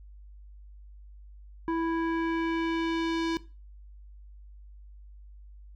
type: tone with low-pass filter sweep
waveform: square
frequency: 329.6 Hz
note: E4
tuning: in tune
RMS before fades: -29 dBFS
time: 1.68-3.37 s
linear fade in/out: 0 ms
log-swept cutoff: 1300 to 4600 Hz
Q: 1.4
effects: noise-tail reverb RT60 0.3 s tail -17 dB re dry + added 50 Hz sine -46 dBFS peak until 5.75 s